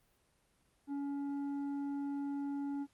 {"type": "tone with tanh clipping", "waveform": "sine", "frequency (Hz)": 282, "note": "C#4", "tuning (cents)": 30, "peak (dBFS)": -37, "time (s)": [0.87, 2.87], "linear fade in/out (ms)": 50, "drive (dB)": 7, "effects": ["pink hiss -73 dBFS RMS until 2.93 s", "Opus 32 kbps"]}